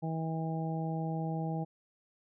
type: harmonic tone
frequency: 161.3 Hz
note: E3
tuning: 37 cents flat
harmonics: 1 / 2 / 3 / 4 / 5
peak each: -33 / -41 / -44 / -44 / -41 dBFS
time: 0.02-1.65 s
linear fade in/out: 20 ms
effects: none